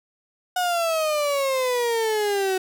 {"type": "exponential sweep", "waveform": "35% pulse", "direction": "down", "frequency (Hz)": [734, 371.6], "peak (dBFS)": -19, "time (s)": [0.56, 2.58], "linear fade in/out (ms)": 5, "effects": []}